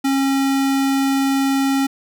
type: tone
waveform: square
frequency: 272.1 Hz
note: C#4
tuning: 32 cents flat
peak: -16 dBFS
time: 0.04-1.87 s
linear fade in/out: 10 ms
effects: none